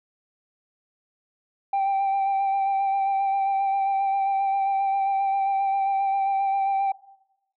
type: tone with vibrato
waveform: sine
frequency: 784 Hz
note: G5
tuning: in tune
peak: -18 dBFS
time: 1.73-6.92 s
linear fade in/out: 5 ms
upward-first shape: sine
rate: 7.5 Hz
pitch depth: 20 cents each way
effects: noise-tail reverb RT60 1.0 s tail -22 dB re dry + tanh soft clip ceiling -19 dBFS